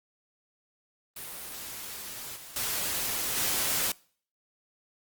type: noise with level steps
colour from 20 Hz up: white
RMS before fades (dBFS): -40 / -46 / -31 / -28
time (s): 1.16-3.92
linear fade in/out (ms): 5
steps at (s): 2.36 / 2.56 / 3.36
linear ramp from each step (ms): 2
effects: noise-tail reverb RT60 0.5 s tail -24 dB re dry + Opus 32 kbps